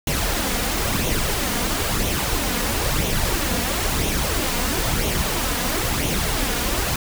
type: noise with flanger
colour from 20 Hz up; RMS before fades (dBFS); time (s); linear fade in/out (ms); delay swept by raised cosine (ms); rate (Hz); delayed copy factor
pink; -22; 0.07-6.96; 2; 0.31 to 4.21; 1; +0.5
effects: none